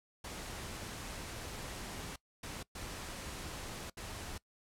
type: noise bursts at uneven times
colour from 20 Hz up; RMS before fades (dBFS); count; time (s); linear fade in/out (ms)
pink; -44; 4; 0.24-2.16 / 2.43-2.63 / 2.75-3.9 / 3.97-4.38; 5
effects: noise-tail reverb RT60 0.1 s tail -21 dB re dry + low-pass 11000 Hz 12 dB/octave